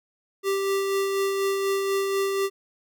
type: tone with tremolo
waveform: square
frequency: 392 Hz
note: G4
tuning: in tune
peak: -22 dBFS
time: 0.43-2.5 s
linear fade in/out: 50 ms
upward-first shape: sine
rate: 4.1 Hz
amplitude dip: 30%
effects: none